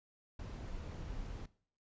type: noise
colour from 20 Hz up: brown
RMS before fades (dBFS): -44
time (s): 0.39-1.46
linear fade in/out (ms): 5
effects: noise-tail reverb RT60 0.5 s tail -19 dB re dry + resampled to 16000 Hz